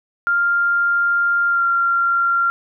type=tone with pitch glide; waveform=sine; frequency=1396.9 to 1380.9 Hz; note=F6 to F6; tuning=0 to -20 cents; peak=-14 dBFS; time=0.27-2.5 s; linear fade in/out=0 ms; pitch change=-20 cents; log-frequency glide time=1.48-1.63 s; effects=none